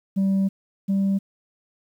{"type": "tone pair in turn", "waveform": "sine", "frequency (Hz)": [193.9, 195.59], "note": ["G3", "G3"], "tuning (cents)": [-19, -4], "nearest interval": "unison", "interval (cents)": 15, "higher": "second", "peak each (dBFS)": [-15, -16], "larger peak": "first", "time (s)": [[0.16, 0.49], [0.88, 1.19]], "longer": "first", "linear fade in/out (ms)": 20, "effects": ["tanh soft clip ceiling -17 dBFS", "9-bit"]}